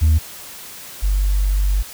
sine tone pair in turn, 78.2 / 48.46 Hz, D#2 / G1, +9 / -19 cents, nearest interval minor sixth, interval 828 cents, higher first, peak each -8 / -13 dBFS, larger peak first, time 0.01-0.19 / 1.02-1.83 s, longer second, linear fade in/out 20 ms, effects tanh soft clip ceiling -9 dBFS + white hiss -36 dBFS RMS until 1.93 s

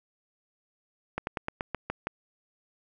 slowing click train, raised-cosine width 0.5 ms, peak -15 dBFS, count 8, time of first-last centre 1.18-2.07 s, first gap 91 ms, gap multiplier 1.11, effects none

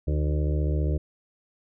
harmonic tone with a mistuned harmonic, 75 Hz, D2, 37 cents sharp, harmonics 1 / 2 / 4 / 5 / 6 / 7 / 8, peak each -23 / -29 / -35 / -37 / -39 / -40 / -41 dBFS, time 0.07-0.98 s, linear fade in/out 10 ms, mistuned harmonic 4, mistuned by +30 cents, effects none

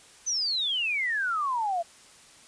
sine exponential sweep, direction down, 6210 to 659.3 Hz, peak -25 dBFS, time 0.26-1.83 s, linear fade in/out 20 ms, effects white hiss -53 dBFS RMS until 2.47 s + resampled to 22050 Hz

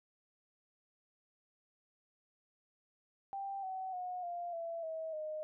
sine tone with pitch steps, 787 / 755.8 / 725.9 / 697.1 / 669.5 / 642.9 / 617.5 Hz, G5 / F#5 / F#5 / F5 / E5 / E5 / D#5, +7 / +37 / -33 / -3 / +27 / -43 / -13 cents, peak -38 dBFS, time 3.33-5.43 s, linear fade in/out 0 ms, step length 300 ms, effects none

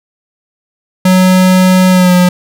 square tone with pitch glide, 185 to 179.84 Hz, F#3 to F#3, 0 to -49 cents, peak -5 dBFS, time 1.05-2.29 s, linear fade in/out 5 ms, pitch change -49 cents, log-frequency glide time 1.9-2.13 s, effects none

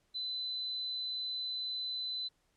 sine tone, 4019 Hz, B7, 30 cents sharp, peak -35 dBFS, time 0.14-2.29 s, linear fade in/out 20 ms, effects pink hiss -75 dBFS RMS until 2.56 s + low-pass 10000 Hz 12 dB/octave

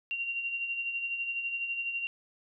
sine tone with tremolo, 2761 Hz, F7, 20 cents flat, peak -29 dBFS, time 0.11-2.07 s, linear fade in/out 0 ms, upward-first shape sine, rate 12 Hz, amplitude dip 50%, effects none

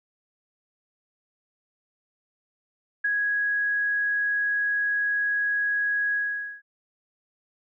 sine tone with ADSR envelope, 1661.2 Hz, G#6, in tune, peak -20 dBFS, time 3.04-6.62 s, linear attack 9 ms, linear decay 21 ms, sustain -2 dB, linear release 480 ms, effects none

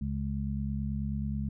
harmonic tone, 69.3 Hz, C#2, in tune, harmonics 1 / 2 / 3, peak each -34 / -35 / -34 dBFS, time 0.01-1.49 s, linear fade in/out 5 ms, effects none

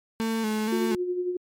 35% pulse tone with vibrato, 220 Hz, A3, in tune, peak -23 dBFS, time 0.2-0.95 s, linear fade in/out 0 ms, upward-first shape square, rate 2.1 Hz, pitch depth 36 cents each way
sine tone with tremolo, 359.4 Hz, F4, 50 cents sharp, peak -23 dBFS, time 0.72-1.37 s, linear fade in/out 5 ms, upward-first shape sine, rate 11 Hz, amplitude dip 50%
effects MP3 64 kbps

